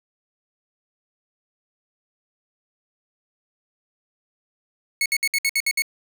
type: tone bursts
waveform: sawtooth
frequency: 2200 Hz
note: C#7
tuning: 14 cents flat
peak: -15 dBFS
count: 8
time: 5.01-5.821 s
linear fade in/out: 2 ms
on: 48 ms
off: 61 ms
effects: none